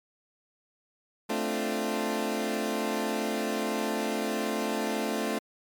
20% pulse chord, D minor seventh, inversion second, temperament equal, 220 / 261.6 / 293.7 / 349.2 Hz, A3 / C4 / D4 / F4, 0 / 0 / 0 / 0 cents, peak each -26 / -30 / -30 / -30 dBFS, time 1.29-5.39 s, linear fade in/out 10 ms, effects MP3 96 kbps

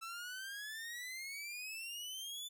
sawtooth exponential sweep, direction up, 1318.5 to 3520 Hz, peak -40 dBFS, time 0.01-2.49 s, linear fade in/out 20 ms, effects none

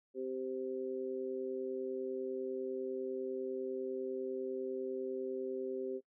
sine tone with amplitude modulation, 390 Hz, G4, 9 cents flat, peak -32 dBFS, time 0.14-6.01 s, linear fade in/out 50 ms, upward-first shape sine, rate 130 Hz, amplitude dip 95%, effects noise-tail reverb RT60 0.1 s tail -19 dB re dry

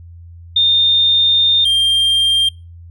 sine / triangle tone pair in turn, 3635 / 3190 Hz, A#7 / G7, -44 / +30 cents, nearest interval major second, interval 226 cents, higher first, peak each -9 dBFS, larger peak neither, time 0.56-1.65 / 1.65-2.49 s, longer first, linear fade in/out 5 ms, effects noise-tail reverb RT60 0.3 s tail -24 dB re dry + added 85 Hz sine -34 dBFS peak until 2.9 s

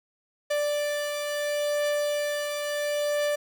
45% pulse beating tone pair, 587.3 / 588.03 Hz, D5 / D5, 0 / +2 cents, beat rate 0.73 Hz, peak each -26 / -35 dBFS, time 0.5-3.36 s, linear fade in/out 10 ms, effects none

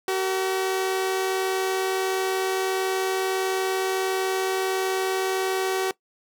sawtooth tone pair together, 379.6 / 461.1 Hz, F#4 / A#4, +44 / -19 cents, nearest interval minor third, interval 337 cents, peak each -19 / -29 dBFS, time 0.08-5.91 s, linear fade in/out 2 ms, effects noise-tail reverb RT60 0.1 s tail -19 dB re dry

